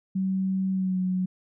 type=tone with pitch glide; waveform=sine; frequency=190 to 184.59 Hz; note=F#3 to F#3; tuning=+46 to -4 cents; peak=-23 dBFS; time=0.15-1.26 s; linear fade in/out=10 ms; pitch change=-50 cents; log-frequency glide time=0.72-0.99 s; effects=none